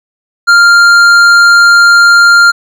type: tone with hard clipping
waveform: sine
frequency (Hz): 1396.9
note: F6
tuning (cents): 0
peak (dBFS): -3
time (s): 0.47-2.52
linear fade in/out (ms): 20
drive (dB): 9
effects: none